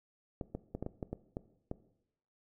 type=clicks; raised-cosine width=2 ms; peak=-24 dBFS; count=9; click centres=0.412 / 0.55 / 0.75 / 0.826 / 0.864 / 1.028 / 1.13 / 1.369 / 1.714 s; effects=noise-tail reverb RT60 0.8 s tail -17 dB re dry